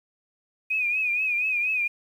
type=tone with vibrato; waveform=sine; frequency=2484 Hz; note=D#7; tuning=3 cents flat; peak=-22 dBFS; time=0.7-1.88 s; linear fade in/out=10 ms; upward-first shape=triangle; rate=4.2 Hz; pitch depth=89 cents each way; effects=9-bit

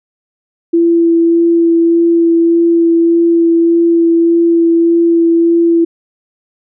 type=tone with vibrato; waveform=sine; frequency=335.8 Hz; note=E4; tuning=32 cents sharp; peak=-6 dBFS; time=0.73-5.85 s; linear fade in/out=10 ms; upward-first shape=sine; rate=1.7 Hz; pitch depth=11 cents each way; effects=none

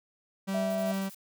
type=tone with tremolo; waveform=45% pulse; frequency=193.9 Hz; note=G3; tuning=19 cents flat; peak=-29 dBFS; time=0.47-1.1 s; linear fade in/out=20 ms; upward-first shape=sine; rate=2.6 Hz; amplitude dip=30%
type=tone; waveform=sine; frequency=659.3 Hz; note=E5; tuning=in tune; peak=-29 dBFS; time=0.54-0.92 s; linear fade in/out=5 ms
type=noise bursts; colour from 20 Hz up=blue; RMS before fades=-48 dBFS; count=6; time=0.7-1.146 s; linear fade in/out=0 ms; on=51 ms; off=28 ms
effects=none

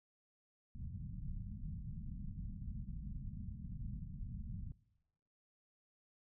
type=low-pass noise; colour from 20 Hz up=pink; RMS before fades=-45 dBFS; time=0.75-4.72 s; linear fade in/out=0 ms; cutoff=210 Hz; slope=48 dB/octave; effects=noise-tail reverb RT60 1.0 s tail -22 dB re dry

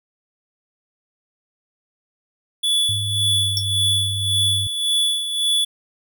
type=tone with tremolo; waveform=square; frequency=3436 Hz; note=A7; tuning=42 cents flat; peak=-16 dBFS; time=2.63-5.65 s; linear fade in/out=10 ms; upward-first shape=sine; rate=1.8 Hz; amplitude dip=60%
type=tone with pitch glide; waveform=sine; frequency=104.5 to 100.77 Hz; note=G#2 to G2; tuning=+11 to +48 cents; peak=-24 dBFS; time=2.89-4.67 s; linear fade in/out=0 ms; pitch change=-63 cents; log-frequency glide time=3.29-3.36 s
type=tone with exponential decay; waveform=square; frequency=5470 Hz; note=F8; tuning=37 cents flat; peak=-16 dBFS; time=3.57-3.65 s; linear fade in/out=1 ms; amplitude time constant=17 ms
effects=none

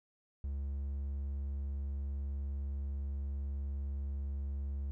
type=tone; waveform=triangle; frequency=69.6 Hz; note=C#2; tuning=8 cents sharp; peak=-33 dBFS; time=0.44-4.91 s; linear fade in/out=0 ms; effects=none

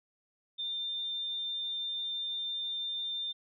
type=tone; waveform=sine; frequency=3597 Hz; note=A7; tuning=37 cents sharp; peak=-33 dBFS; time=0.58-3.33 s; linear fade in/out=20 ms; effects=none

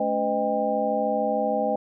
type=tone cluster; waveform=sine; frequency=217 / 283.4 / 505 / 618 / 797 Hz; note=A3 / C#4 / B4 / D#5 / G5; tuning=-24 / +38 / +39 / -12 / +28 cents; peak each=-30 / -33 / -27 / -26 / -27 dBFS; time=0-1.76 s; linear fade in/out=5 ms; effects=none

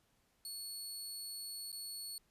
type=tone with dropouts; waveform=20% pulse; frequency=4400 Hz; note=C#8; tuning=14 cents flat; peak=-37 dBFS; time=0.45-2.18 s; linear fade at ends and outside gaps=1 ms; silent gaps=1.718-1.727 s; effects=pink hiss -75 dBFS RMS until 2.3 s + resampled to 32000 Hz

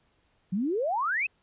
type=exponential sweep; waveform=sine; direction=up; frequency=174.61 to 2683 Hz; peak=-25 dBFS; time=0.52-1.27 s; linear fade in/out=10 ms; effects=pink hiss -69 dBFS RMS until 1.42 s + resampled to 8000 Hz

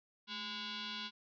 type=tone with frequency modulation; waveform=sine; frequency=216.7 Hz; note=A3; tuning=26 cents flat; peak=-40 dBFS; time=0.27-1.11 s; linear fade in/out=50 ms; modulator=617 Hz; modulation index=6.8; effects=none

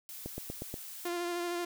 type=noise; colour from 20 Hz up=blue; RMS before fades=-45 dBFS; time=0.09-1.08 s; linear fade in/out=0 ms
type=click train; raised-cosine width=2 ms; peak=-25 dBFS; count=5; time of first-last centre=0.26-0.741 s; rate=8.32 Hz
type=tone with vibrato; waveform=sawtooth; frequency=348 Hz; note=F4; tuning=6 cents flat; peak=-29 dBFS; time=1.05-1.65 s; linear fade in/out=5 ms; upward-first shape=sine; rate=13 Hz; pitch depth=20 cents each way
effects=none

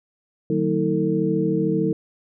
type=tone cluster; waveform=sine; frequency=154.5 / 187.9 / 229.7 / 318.9 / 449.5 Hz; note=D#3 / F#3 / A#3 / D#4 / A4; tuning=-12 / +27 / -25 / +43 / +37 cents; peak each=-26 / -24 / -30 / -23 / -24 dBFS; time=0.5-1.93 s; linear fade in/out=2 ms; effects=none

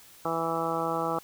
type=harmonic tone; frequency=164.81 Hz; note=E3; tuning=in tune; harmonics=1 / 2 / 3 / 4 / 5 / 6 / 7 / 8; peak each=-38 / -35 / -33 / -35 / -33 / -38 / -34 / -35 dBFS; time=0.25-1.19 s; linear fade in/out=2 ms; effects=white hiss -53 dBFS RMS until 1.23 s

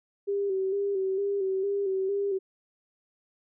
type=tone with vibrato; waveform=sine; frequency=391.2 Hz; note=G4; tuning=4 cents flat; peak=-25 dBFS; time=0.27-2.39 s; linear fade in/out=20 ms; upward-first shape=square; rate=2.2 Hz; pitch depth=42 cents each way; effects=none

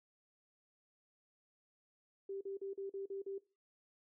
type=tone bursts; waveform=sine; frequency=392 Hz; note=G4; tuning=in tune; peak=-40 dBFS; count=7; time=2.29-3.382 s; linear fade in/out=5 ms; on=120 ms; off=42 ms; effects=noise-tail reverb RT60 0.3 s tail -19 dB re dry

